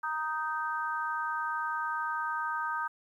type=chord; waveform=sine; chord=Eb major; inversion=second; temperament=just; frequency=933.4 / 1244.5 / 1555.6 Hz; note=Bb5 / Eb6 / G6; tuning=+2 / 0 / -14 cents; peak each=-35 / -34 / -35 dBFS; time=0.03-2.88 s; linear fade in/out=10 ms; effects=11-bit